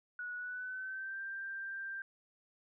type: tone with pitch glide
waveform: sine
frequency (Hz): 1465 to 1579.2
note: F#6 to G6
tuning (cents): -18 to +12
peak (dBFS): -39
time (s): 0.19-2.02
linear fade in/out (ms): 2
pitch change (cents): +130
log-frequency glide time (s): 0.36-1.21
effects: none